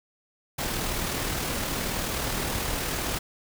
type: noise with amplitude modulation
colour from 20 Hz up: pink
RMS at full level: -28 dBFS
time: 0.58-3.19 s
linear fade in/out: 10 ms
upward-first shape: sine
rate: 39.1 Hz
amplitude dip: 30%
effects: none